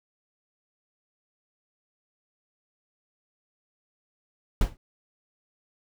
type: noise with exponential decay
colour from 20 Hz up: brown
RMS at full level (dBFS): -17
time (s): 4.61-4.77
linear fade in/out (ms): 2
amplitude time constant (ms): 33
effects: none